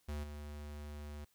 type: tone with level steps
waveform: square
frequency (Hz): 73.9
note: D2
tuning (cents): +11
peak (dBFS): -39 / -45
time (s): 0.08-1.25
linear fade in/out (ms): 10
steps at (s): 0.23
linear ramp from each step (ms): 10
effects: white hiss -74 dBFS RMS until 1.34 s